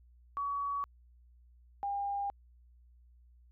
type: tone pair in turn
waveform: sine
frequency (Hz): 1130 / 803.2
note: C#6 / G5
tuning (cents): +33 / +42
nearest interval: tritone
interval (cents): 591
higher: first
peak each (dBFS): -32 / -32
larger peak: neither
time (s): 0.37-0.84 / 1.83-2.3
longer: neither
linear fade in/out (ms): 0
effects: added 60 Hz sine -58 dBFS peak until 3.51 s